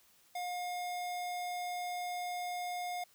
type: tone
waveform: square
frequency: 714 Hz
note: F5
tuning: 38 cents sharp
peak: -37 dBFS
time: 0.35-3.04 s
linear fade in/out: 5 ms
effects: white hiss -66 dBFS RMS until 3.14 s